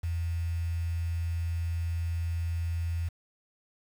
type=tone with quantisation; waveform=sine; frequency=84 Hz; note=E2; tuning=33 cents sharp; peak=-28 dBFS; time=0.03-3.09 s; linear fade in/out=10 ms; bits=8; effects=none